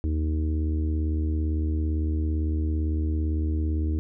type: harmonic tone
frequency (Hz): 77.78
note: D#2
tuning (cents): 0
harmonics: 1 / 3 / 4 / 5 / 6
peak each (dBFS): -23 / -37 / -32 / -42 / -48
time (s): 0.04-3.99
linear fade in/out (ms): 0
effects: none